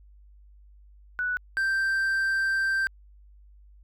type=tone pair in turn; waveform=sine / triangle; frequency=1480 / 1568 Hz; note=F#6 / G6; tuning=0 / 0 cents; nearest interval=minor second; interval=100 cents; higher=second; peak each=-25 / -21 dBFS; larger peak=second; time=1.19-1.37 / 1.57-2.87 s; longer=second; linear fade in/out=0 ms; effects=added 50 Hz sine -50 dBFS peak until 3.83 s